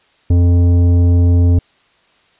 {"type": "tone with tanh clipping", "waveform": "triangle", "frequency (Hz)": 87.31, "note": "F2", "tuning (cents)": 0, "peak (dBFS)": -9, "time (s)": [0.3, 1.59], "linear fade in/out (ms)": 5, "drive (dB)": 15, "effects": ["white hiss -54 dBFS RMS until 2.39 s", "resampled to 8000 Hz"]}